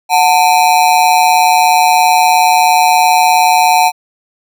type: ring-modulated tone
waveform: square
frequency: 812 Hz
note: G#5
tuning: 39 cents flat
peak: -4 dBFS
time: 0.09-3.92 s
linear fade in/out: 50 ms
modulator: 79.5 Hz
effects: none